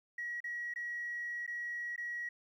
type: tone with dropouts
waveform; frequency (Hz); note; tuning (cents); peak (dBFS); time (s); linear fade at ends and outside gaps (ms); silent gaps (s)
sine; 1912; A#6; +43; -36; 0.18-2.29; 5; 0.404-0.441 / 0.739-0.759 / 1.465-1.476 / 1.962-1.978
effects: tanh soft clip ceiling -32 dBFS + 12-bit